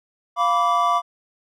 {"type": "chord", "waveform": "triangle", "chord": "B diminished", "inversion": "second", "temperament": "equal with one note detuned", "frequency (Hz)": [698.5, 987.8, 1161.8], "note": ["F5", "B5", "D6"], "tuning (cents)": [0, 0, -19], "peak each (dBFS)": [-20, -21, -17], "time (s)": [0.36, 1.02], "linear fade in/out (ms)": 50, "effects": []}